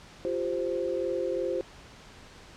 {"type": "chord", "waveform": "sine", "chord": "F suspended second", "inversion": "none", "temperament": "equal", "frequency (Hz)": [349.2, 392, 523.3], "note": ["F4", "G4", "C5"], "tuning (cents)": [0, 0, 0], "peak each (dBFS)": [-32, -33, -30], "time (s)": [0.25, 1.61], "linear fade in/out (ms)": 0, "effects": ["pink hiss -50 dBFS RMS until 2.56 s", "low-pass 6000 Hz 12 dB/octave"]}